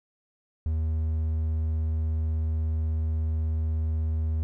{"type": "tone", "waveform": "triangle", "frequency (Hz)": 79.1, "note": "D#2", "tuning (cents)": 29, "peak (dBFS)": -22, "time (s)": [0.66, 4.43], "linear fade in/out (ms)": 0, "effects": []}